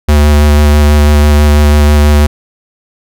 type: tone with vibrato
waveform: square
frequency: 74 Hz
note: D2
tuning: 14 cents sharp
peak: -4 dBFS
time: 0.08-2.27 s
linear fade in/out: 10 ms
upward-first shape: square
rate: 6.1 Hz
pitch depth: 12 cents each way
effects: none